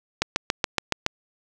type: click train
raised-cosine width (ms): 0.2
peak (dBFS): -3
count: 7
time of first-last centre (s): 0.22-1.064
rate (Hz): 7.11
effects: none